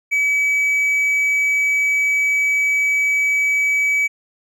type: tone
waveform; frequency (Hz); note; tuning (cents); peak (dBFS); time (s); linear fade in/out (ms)
triangle; 2284; D7; -49; -13; 0.11-4.08; 20
effects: none